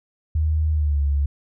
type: tone with pitch glide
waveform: sine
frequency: 77.78 to 70.91 Hz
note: D#2 to C#2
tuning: 0 to +40 cents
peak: -17 dBFS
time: 0.35-1.26 s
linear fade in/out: 5 ms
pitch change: -160 cents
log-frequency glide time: 0.71-1.01 s
effects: none